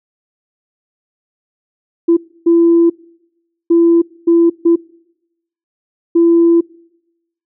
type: tone bursts at uneven times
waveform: sine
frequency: 337.2 Hz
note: E4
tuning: 39 cents sharp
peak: -5 dBFS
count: 6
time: 2.08-2.17 / 2.46-2.9 / 3.7-4.02 / 4.27-4.5 / 4.65-4.76 / 6.15-6.61 s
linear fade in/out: 10 ms
effects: noise-tail reverb RT60 0.9 s tail -25 dB re dry + tanh soft clip ceiling -2 dBFS